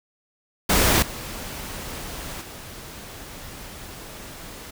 pink noise with level steps, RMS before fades -18 / -34 / -39 dBFS, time 0.69-4.71 s, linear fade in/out 10 ms, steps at 1.02 / 2.41 s, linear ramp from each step 5 ms, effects none

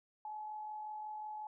sine tone with amplitude modulation, 853 Hz, G#5, 46 cents sharp, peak -40 dBFS, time 0.25-1.47 s, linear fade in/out 2 ms, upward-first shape sine, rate 45.5 Hz, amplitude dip 30%, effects none

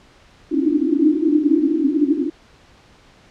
pink band-pass noise, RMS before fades -17 dBFS, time 0.51-2.3 s, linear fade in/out 10 ms, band 280 to 330 Hz, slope 96 dB/octave, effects pink hiss -50 dBFS RMS until 3.3 s + low-pass 5000 Hz 12 dB/octave

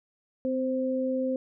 sine tone pair together, 258 / 522.3 Hz, C4 / C5, -24 / -3 cents, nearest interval octave, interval 1221 cents, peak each -28 dBFS, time 0.45-1.36 s, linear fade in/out 0 ms, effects none

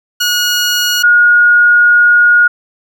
15% pulse / sine tone pair in turn, 1448 / 1438.8 Hz, F#6 / F#6, -38 / -49 cents, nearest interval unison, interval 11 cents, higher first, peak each -4 dBFS, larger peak neither, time 0.2-1.03 / 1.03-2.48 s, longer second, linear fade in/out 10 ms, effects none

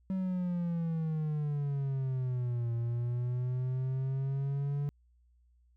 triangle exponential two-way sweep, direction down then up, 190.9 to 116.54 to 144.3 Hz, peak -28 dBFS, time 0.1-4.89 s, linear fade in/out 0 ms, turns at 2.73 s, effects added 60 Hz sine -63 dBFS peak until 5.76 s

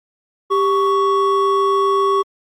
triangle tone pair together, 394.2 / 1115 Hz, G4 / C#6, +10 / +10 cents, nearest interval octave + tritone, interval 1800 cents, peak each -14 dBFS, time 0.5-2.23 s, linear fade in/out 20 ms, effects Opus 24 kbps

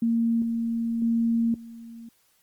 sine tone with level steps, 230.6 Hz, A#3, 19 cents flat, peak -20 / -24 / -20 / -39 dBFS, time 0.02-2.09 s, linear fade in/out 5 ms, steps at 0.42 / 1.02 / 1.54 s, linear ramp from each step 2 ms, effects white hiss -65 dBFS RMS until 2.42 s + Opus 24 kbps

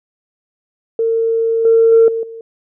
sine tone with level steps, 454.5 Hz, A#4, 44 cents flat, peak -12 / -6 / -4 / -16 / -28 dBFS, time 0.99-2.41 s, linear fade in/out 2 ms, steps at 1.65 / 1.92 / 2.08 / 2.23 s, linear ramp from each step 2 ms, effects tanh soft clip ceiling -1 dBFS

